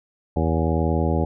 harmonic tone with a mistuned harmonic, 81 Hz, E2, 30 cents flat, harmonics 1 / 2 / 3 / 4 / 5 / 6 / 7 / 9 / 10, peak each -22 / -25 / -27 / -28 / -29 / -30 / -30 / -32 / -32 dBFS, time 0.36-1.25 s, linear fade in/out 5 ms, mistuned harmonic 10, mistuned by +39 cents, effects none

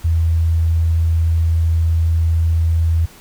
sine tone, 82.2 Hz, E2, 4 cents flat, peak -12 dBFS, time 0.04-3.06 s, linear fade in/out 10 ms, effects pink hiss -43 dBFS RMS until 3.2 s

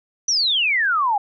sine exponential sweep, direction down, 6050 to 784 Hz, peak -16 dBFS, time 0.28-1.18 s, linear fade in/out 5 ms, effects none

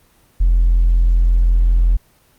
sine tone with hard clipping, 42.65 Hz, F1, 40 cents flat, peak -10 dBFS, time 0.4-1.97 s, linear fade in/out 10 ms, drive 1 dB, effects pink hiss -54 dBFS RMS until 2.38 s + Opus 24 kbps

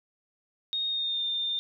sine tone with pitch glide, 3715 to 3613 Hz, A#7 to A7, -7 to +45 cents, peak -27 dBFS, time 0.73-1.59 s, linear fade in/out 0 ms, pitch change -48 cents, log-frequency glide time 0.88-1.24 s, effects none

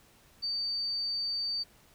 sine tone, 4600 Hz, D8, 37 cents flat, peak -30 dBFS, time 0.42-1.64 s, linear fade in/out 20 ms, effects pink hiss -61 dBFS RMS until 1.94 s

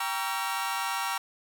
sawtooth chord, G diminished seventh, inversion none, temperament just, 784 / 940.8 / 1128.9 / 1354.7 Hz, G5 / Bb5 / Db6 / Fb6, 0 / +16 / +31 / +47 cents, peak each -31 / -29 / -32 / -31 dBFS, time 0-1.18 s, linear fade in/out 5 ms, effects none

